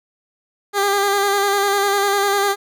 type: tone with vibrato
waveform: 15% pulse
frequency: 400.7 Hz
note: G4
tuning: 38 cents sharp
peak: -9 dBFS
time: 0.73-2.56 s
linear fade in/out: 50 ms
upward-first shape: square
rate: 10 Hz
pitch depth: 26 cents each way
effects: none